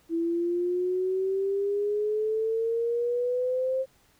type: exponential sweep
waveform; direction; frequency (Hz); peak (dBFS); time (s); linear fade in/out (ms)
sine; up; 329.6 to 530; -24; 0.09-3.86; 50
effects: pink hiss -63 dBFS RMS until 4.19 s